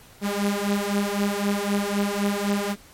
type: beating tone pair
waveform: sawtooth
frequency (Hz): 200.6 / 204.5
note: G3 / G#3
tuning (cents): +40 / -26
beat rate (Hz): 3.9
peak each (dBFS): -21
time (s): 0.21-2.76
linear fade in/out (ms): 50
effects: pink hiss -50 dBFS RMS until 2.93 s + MP3 64 kbps